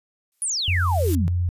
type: noise with exponential growth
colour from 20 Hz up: blue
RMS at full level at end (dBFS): -30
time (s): 0.32-1.15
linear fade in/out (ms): 0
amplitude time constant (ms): 180
type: exponential sweep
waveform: sine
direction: down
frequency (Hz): 10548 to 148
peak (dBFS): -22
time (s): 0.42-1.28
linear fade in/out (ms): 0
type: tone with vibrato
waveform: sine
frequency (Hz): 87.31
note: F2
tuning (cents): 0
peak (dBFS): -19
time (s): 0.68-1.49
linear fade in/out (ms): 0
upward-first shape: square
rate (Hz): 1.9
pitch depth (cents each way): 23
effects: resampled to 32000 Hz